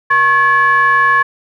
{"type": "ring-modulated tone", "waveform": "triangle", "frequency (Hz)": 306.2, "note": "D#4", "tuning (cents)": -28, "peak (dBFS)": -3, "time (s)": [0.1, 1.23], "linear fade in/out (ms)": 10, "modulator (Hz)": 1400, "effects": []}